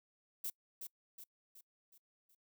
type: noise with echo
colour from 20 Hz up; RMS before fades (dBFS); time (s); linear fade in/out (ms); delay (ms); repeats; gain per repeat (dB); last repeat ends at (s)
violet; -40; 0.44-0.5; 5; 370; 5; -6; 2.35
effects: noise-tail reverb RT60 0.1 s tail -24 dB re dry